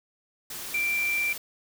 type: tone in noise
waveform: sine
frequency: 2355 Hz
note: D7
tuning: 4 cents sharp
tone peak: -24 dBFS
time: 0.74-1.33 s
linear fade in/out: 5 ms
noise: white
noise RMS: -37 dBFS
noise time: 0.5-1.38 s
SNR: +10 dB
effects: none